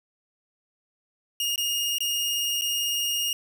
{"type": "tone with dropouts", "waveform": "sawtooth", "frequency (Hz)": 2847, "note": "F7", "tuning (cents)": 33, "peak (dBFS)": -21, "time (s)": [1.4, 3.33], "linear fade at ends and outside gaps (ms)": 2, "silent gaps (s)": [[1.559, 1.578], [1.984, 2.005], [2.612, 2.619]], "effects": []}